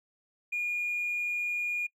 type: tone with hard clipping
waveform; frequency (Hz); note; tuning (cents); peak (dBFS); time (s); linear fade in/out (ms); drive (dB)
sine; 2431; D#7; -41; -29; 0.52-1.87; 10; 1
effects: noise-tail reverb RT60 0.1 s tail -23 dB re dry